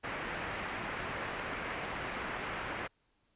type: low-pass noise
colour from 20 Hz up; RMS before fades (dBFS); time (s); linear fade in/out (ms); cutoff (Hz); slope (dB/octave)
white; -39; 0.03-2.88; 20; 2300; 24
effects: pink hiss -75 dBFS RMS until 3.35 s + resampled to 8000 Hz